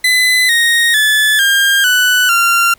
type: tone with pitch steps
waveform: 30% pulse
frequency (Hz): 2011 / 1865.5 / 1730.6 / 1605.4 / 1489.2 / 1381.5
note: B6 / A#6 / A6 / G6 / F#6 / F6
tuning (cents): +31 / +1 / -29 / +41 / +11 / -19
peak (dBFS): -6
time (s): 0.04-2.74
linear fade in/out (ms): 5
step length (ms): 450
effects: pink hiss -49 dBFS RMS until 2.78 s